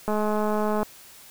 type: click train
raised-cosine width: 1 ms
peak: -13 dBFS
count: 160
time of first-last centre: 0.08-0.83 s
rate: 212 Hz
effects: white hiss -48 dBFS RMS until 1.3 s